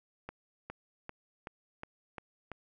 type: accelerating click train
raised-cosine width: 0.5 ms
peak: -26 dBFS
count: 7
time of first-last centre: 0.29-2.517 s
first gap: 410 ms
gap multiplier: 0.96
effects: none